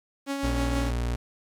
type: tone with tremolo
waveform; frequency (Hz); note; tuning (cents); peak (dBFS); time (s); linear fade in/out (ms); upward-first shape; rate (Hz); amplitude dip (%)
sawtooth; 277.5; C#4; +2; -22; 0.26-0.92; 50; triangle; 6.3; 45
type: tone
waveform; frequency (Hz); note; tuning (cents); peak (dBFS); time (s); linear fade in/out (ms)
35% pulse; 59.7; A#1; +42; -24; 0.43-1.16; 10
effects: low-pass 11000 Hz 12 dB/octave + 9-bit